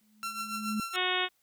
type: tone with exponential growth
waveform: sine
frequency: 213.6 Hz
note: G#3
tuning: 49 cents sharp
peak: -27 dBFS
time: 0.01-0.8 s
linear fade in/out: 2 ms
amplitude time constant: 170 ms
type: tone with tremolo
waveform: sawtooth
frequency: 1356 Hz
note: E6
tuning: 49 cents sharp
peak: -28 dBFS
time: 0.23-0.96 s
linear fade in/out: 0 ms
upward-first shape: triangle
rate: 7.1 Hz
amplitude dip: 70%
type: harmonic tone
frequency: 366.2 Hz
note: F#4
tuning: 18 cents flat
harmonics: 1 / 2 / 3 / 4 / 5 / 6 / 7 / 8 / 9 / 10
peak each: -36 / -36 / -36 / -36 / -36 / -36 / -36 / -36 / -36 / -36 dBFS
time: 0.93-1.29 s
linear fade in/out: 50 ms
effects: white hiss -72 dBFS RMS until 1.42 s